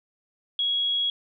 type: tone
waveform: sine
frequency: 3322 Hz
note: G#7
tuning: in tune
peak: -22 dBFS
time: 0.59-1.1 s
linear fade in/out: 2 ms
effects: none